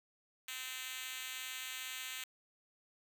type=tone with high-pass filter; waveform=5% pulse; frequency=257.9 Hz; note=C4; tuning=25 cents flat; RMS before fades=-44 dBFS; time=0.48-2.24 s; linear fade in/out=2 ms; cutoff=2600 Hz; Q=0.75; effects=11-bit